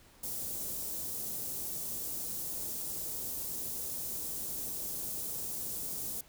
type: band-stop noise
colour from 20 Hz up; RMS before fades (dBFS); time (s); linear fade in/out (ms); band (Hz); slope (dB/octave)
white; -38; 0.23-6.21; 5; 470 to 7500; 12
effects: pink hiss -60 dBFS RMS until 6.28 s